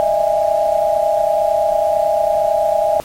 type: tone cluster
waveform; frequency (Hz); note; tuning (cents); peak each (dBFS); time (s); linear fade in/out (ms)
sine; 603 / 636 / 665 / 819; D5 / D#5 / E5 / G#5; +46 / +38 / +15 / -24; -18; 0-3; 0
effects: pink hiss -38 dBFS RMS until 3.04 s + MP3 64 kbps